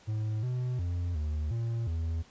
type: tone with pitch steps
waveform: triangle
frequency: 108.1 / 125.3 / 87.5 / 75.9 / 115.6 / 81.9 Hz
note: A2 / B2 / F2 / D#2 / A#2 / E2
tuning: -30 / +25 / +4 / -42 / -14 / -11 cents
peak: -27 dBFS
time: 0.07-2.23 s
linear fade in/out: 20 ms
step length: 360 ms
effects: pink hiss -58 dBFS RMS until 2.3 s + resampled to 16000 Hz